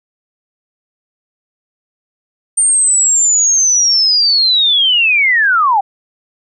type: linear sweep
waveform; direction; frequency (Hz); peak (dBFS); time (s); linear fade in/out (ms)
sine; down; 8870 to 754; -8; 2.57-5.81; 10
effects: none